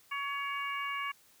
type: harmonic tone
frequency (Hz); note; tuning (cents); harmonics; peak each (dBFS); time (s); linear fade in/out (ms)
562; C#5; +24; 2 / 3 / 4 / 5; -36 / -42 / -38 / -43; 0.11-1.12; 10
effects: white hiss -63 dBFS RMS until 1.4 s